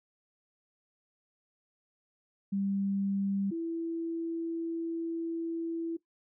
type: tone pair in turn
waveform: sine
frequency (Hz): 197.2 / 331.6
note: G3 / E4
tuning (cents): +11 / +10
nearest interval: major sixth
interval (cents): 899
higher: second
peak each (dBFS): -28 / -31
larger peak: first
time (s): 2.52-3.51 / 3.51-5.97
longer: second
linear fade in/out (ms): 10
effects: noise-tail reverb RT60 0.1 s tail -17 dB re dry